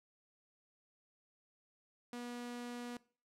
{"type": "tone", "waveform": "sawtooth", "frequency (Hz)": 242, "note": "B3", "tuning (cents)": -35, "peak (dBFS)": -39, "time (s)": [2.13, 2.97], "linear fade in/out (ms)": 2, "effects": ["noise-tail reverb RT60 0.4 s tail -20 dB re dry", "low-pass 11000 Hz 12 dB/octave"]}